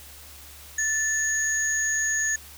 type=tone pair together; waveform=sine; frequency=1761 / 6676 Hz; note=A6 / G#8; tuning=+1 / +8 cents; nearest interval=octave + major seventh; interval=2307 cents; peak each=-25 dBFS; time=0.78-2.36 s; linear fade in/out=5 ms; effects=added 72 Hz sine -49 dBFS peak until 2.57 s + white hiss -46 dBFS RMS until 2.57 s